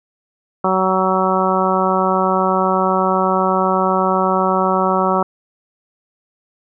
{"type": "harmonic tone", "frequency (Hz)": 188, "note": "F#3", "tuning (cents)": 28, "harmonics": [1, 2, 3, 4, 5, 6, 7], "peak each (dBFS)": [-21, -21, -21, -21, -21, -21, -21], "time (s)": [0.64, 5.23], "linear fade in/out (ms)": 5, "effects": []}